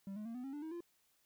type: tone with pitch steps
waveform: triangle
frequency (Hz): 195.6 / 212.1 / 229.9 / 249.3 / 270.3 / 293.1 / 317.8 / 344.5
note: G3 / G#3 / A#3 / B3 / C#4 / D4 / D#4 / F4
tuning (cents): -4 / +37 / -24 / +16 / -44 / -3 / +37 / -24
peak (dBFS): -40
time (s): 0.07-0.806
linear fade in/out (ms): 2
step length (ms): 92
effects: white hiss -75 dBFS RMS until 1.25 s